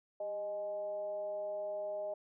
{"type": "tone with frequency modulation", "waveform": "sine", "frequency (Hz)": 618, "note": "D#5", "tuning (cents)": -12, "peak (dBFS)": -36, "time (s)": [0.2, 2.14], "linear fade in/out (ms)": 5, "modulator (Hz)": 218, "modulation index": 0.41, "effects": []}